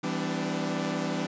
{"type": "chord", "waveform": "sawtooth", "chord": "E minor seventh", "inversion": "none", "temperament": "equal with one note detuned", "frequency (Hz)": [164.81, 196, 253.4, 293.7], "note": ["E3", "G3", "B3", "D4"], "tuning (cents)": [0, 0, 45, 0], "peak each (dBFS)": -30, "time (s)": [0.03, 1.27], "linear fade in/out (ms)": 10, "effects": ["resampled to 16000 Hz"]}